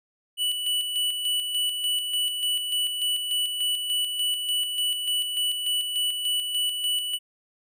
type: tone with tremolo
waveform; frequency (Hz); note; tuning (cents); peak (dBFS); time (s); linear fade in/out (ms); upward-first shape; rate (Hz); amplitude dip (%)
square; 2960; F#7; 0; -23; 0.37-7.19; 50; square; 3.4; 45
effects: none